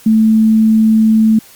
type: tone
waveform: sine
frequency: 220 Hz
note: A3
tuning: in tune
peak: -6 dBFS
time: 0.06-1.39 s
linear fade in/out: 5 ms
effects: white hiss -41 dBFS RMS until 1.55 s + Opus 48 kbps